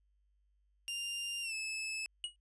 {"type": "tone with pitch glide", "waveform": "sawtooth", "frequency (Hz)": [2795, 2608], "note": ["F7", "E7"], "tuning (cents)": [1, -19], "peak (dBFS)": -34, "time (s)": [0.88, 2.06], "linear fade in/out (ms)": 0, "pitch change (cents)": -120, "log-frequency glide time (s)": [1.42, 1.54]}
{"type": "tone with exponential decay", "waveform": "square", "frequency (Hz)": 2900, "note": "F#7", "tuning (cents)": -35, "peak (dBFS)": -33, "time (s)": [2.24, 2.36], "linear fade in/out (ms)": 1, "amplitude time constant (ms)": 24}
{"effects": ["added 50 Hz sine -70 dBFS peak until 2.4 s", "resampled to 24000 Hz"]}